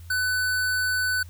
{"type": "tone", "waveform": "square", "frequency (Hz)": 1500, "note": "F#6", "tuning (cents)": 23, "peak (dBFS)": -23, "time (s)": [0.1, 1.23], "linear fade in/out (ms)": 5, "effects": ["added 85 Hz sine -40 dBFS peak until 1.29 s", "white hiss -56 dBFS RMS until 1.29 s"]}